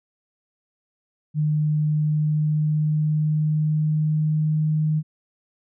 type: tone with pitch glide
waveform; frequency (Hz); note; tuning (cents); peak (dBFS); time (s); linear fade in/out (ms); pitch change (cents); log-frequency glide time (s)
sine; 151.9 to 154.47; D#3 to D#3; -41 to -12; -18; 1.34-5.03; 50; +29; 1.87-4.64
effects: none